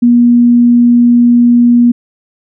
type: tone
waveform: sine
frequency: 240 Hz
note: B3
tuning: 49 cents flat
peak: -3 dBFS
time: 0.02-1.92 s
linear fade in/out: 10 ms
effects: none